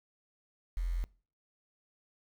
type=tone with quantisation; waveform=sine; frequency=43.14 Hz; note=F1; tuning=20 cents flat; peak=-30 dBFS; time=0.77-1.04 s; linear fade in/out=0 ms; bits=9; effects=noise-tail reverb RT60 0.4 s tail -23 dB re dry